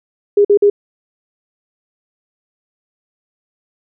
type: tone bursts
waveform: sine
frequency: 408.2 Hz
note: G#4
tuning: 30 cents flat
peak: -6 dBFS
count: 3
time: 0.37-0.7 s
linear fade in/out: 5 ms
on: 78 ms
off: 48 ms
effects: none